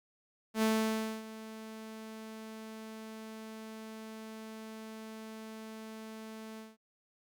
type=tone with ADSR envelope; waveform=sawtooth; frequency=220 Hz; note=A3; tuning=in tune; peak=-22 dBFS; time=0.54-6.77 s; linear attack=83 ms; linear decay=600 ms; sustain=-18 dB; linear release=190 ms; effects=Opus 48 kbps